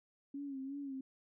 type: tone with vibrato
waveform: sine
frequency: 274.8 Hz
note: C#4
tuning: 15 cents flat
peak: -40 dBFS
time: 0.34-1.01 s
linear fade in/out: 5 ms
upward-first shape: sine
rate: 2.8 Hz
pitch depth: 64 cents each way
effects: none